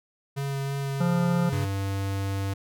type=tone with vibrato; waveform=square; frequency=138.3 Hz; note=C#3; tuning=4 cents flat; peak=-28 dBFS; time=0.36-1.66 s; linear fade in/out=20 ms; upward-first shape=sine; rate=3.1 Hz; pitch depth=12 cents each way
type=harmonic tone; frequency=174.9 Hz; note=F3; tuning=3 cents sharp; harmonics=1 / 3 / 5 / 7 / 8; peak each=-22 / -32 / -36 / -39 / -40 dBFS; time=1-1.5 s; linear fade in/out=10 ms
type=tone; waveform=square; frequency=98 Hz; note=G2; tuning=in tune; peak=-27 dBFS; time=1.52-2.54 s; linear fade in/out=10 ms
effects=none